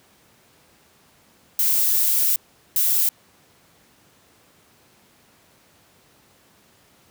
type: noise bursts at uneven times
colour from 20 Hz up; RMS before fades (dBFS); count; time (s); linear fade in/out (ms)
violet; -19; 2; 1.59-2.36 / 2.76-3.09; 2
effects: pink hiss -56 dBFS RMS until 7.1 s + high-pass 100 Hz 12 dB/octave